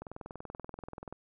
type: click train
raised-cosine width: 1 ms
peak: -28 dBFS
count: 24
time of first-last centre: 0.02-1.126 s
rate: 20.8 Hz
effects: none